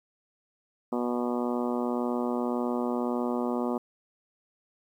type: harmonic tone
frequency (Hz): 121.8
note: B2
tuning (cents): -24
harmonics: 2 / 3 / 4 / 5 / 6 / 7 / 8 / 9 / 10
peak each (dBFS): -29 / -33 / -35 / -37 / -39 / -40 / -41 / -42 / -43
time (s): 0.92-3.78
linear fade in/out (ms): 5
effects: 10-bit